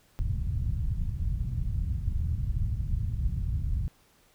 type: low-pass noise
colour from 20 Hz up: white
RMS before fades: -29 dBFS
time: 0.19-3.88 s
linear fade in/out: 0 ms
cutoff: 110 Hz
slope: 24 dB/octave
effects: pink hiss -63 dBFS RMS until 4.34 s